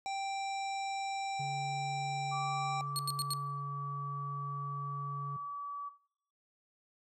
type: harmonic tone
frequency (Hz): 784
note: G5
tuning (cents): 0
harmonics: 1 / 3 / 5 / 7 / 9 / 10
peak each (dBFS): -35 / -45 / -49 / -52 / -54 / -55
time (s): 0.06-2.81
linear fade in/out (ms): 0
type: tone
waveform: triangle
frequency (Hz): 141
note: C#3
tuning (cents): +30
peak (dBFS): -37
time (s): 1.39-5.37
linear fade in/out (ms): 10
type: tone with pitch glide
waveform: sine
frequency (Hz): 1163 to 1146.3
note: D6 to D6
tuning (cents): -17 to -42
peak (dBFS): -37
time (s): 2.31-5.9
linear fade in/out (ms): 20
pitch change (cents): -25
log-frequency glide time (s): 2.82-3.79
type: tone bursts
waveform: 25% pulse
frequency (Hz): 4310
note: C#8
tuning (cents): -49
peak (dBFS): -28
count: 4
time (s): 2.96-3.335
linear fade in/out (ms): 0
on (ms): 30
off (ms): 85
effects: noise-tail reverb RT60 0.6 s tail -19 dB re dry